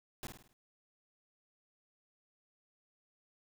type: noise with echo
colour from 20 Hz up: pink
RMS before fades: -43 dBFS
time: 0.23-0.27 s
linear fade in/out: 0 ms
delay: 52 ms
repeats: 5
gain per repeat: -6 dB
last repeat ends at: 0.53 s
effects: none